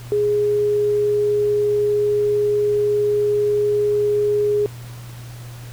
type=tone; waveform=sine; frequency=415.3 Hz; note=G#4; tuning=in tune; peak=-15 dBFS; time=0.12-4.66 s; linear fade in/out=0 ms; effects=added 120 Hz sine -33 dBFS peak until 5.72 s + pink hiss -43 dBFS RMS until 5.72 s